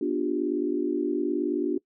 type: chord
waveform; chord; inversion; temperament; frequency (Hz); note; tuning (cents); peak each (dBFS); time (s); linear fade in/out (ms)
sine; G dominant seventh; first; just; 245 / 294 / 352.8 / 392; B3 / D4 / F4 / G4; -14 / +2 / +18 / 0; -33 / -27 / -28 / -32; 0.01-1.78; 5
effects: noise-tail reverb RT60 0.1 s tail -22 dB re dry